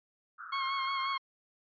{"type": "band-pass noise", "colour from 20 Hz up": "white", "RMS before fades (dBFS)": -46, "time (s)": [0.38, 1.18], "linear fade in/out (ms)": 20, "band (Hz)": [1200, 1500], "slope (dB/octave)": 96}
{"type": "tone with vibrato", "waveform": "sawtooth", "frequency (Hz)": 1084, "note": "C#6", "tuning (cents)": -39, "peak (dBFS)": -27, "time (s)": [0.52, 1.18], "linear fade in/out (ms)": 10, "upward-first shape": "sine", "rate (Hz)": 5.6, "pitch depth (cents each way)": 29}
{"effects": ["resampled to 11025 Hz"]}